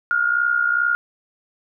sine tone with amplitude modulation, 1419 Hz, F6, 27 cents sharp, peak -13 dBFS, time 0.11-0.95 s, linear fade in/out 0 ms, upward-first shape sine, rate 62.4 Hz, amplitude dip 70%, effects none

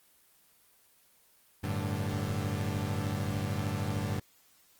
30% pulse chord, G suspended second, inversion none, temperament equal with one note detuned, 96.76 / 110 / 146.83 Hz, G2 / A2 / D3, -22 / 0 / 0 cents, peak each -31 / -33 / -34 dBFS, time 1.63-4.2 s, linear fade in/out 10 ms, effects white hiss -64 dBFS RMS until 4.79 s + Opus 24 kbps

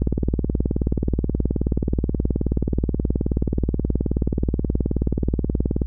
click train, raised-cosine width 3 ms, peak -7 dBFS, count 110, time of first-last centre 0.02-5.818 s, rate 18.8 Hz, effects added 60 Hz sine -24 dBFS peak until 5.86 s

